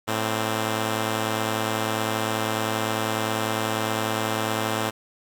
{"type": "tone pair together", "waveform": "5% pulse", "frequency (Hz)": [110, 261.6], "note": ["A2", "C4"], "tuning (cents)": [0, 0], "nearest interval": "octave + minor third", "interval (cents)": 1500, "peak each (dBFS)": [-13, -19], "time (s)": [0.07, 4.91], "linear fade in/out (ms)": 20, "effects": []}